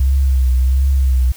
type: tone with vibrato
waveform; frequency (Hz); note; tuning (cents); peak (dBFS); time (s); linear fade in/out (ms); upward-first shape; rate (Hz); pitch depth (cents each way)
sine; 65.41; C2; 0; -10; 0-1.32; 5; triangle; 1.4; 76
effects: white hiss -41 dBFS RMS until 1.36 s